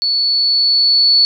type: tone with level ramp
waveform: sine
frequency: 4435 Hz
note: C#8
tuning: in tune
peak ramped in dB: -13 to -7 dBFS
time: 0.02-1.25 s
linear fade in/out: 0 ms
effects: none